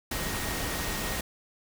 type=tone in noise; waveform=sine; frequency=1869 Hz; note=A#6; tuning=4 cents sharp; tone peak=-41 dBFS; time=0.11-1.21 s; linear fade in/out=5 ms; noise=pink; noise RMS=-32 dBFS; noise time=0.11-1.21 s; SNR=-12 dB; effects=none